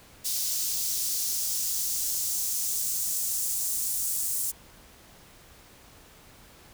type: noise with high-pass filter sweep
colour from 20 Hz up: white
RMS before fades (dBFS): -29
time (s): 0.24-4.52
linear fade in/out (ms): 20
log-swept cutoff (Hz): 5100 to 7900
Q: 1.5
effects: pink hiss -53 dBFS RMS until 6.73 s